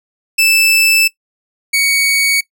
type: tone pair in turn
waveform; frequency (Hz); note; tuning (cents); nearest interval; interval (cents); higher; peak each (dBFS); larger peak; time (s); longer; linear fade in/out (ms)
sawtooth; 2637 / 2239; E7 / C#7; 0 / +17; minor third; 283; first; -5 / -7; first; 0.38-1.08 / 1.73-2.41; first; 10
effects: noise-tail reverb RT60 0.1 s tail -19 dB re dry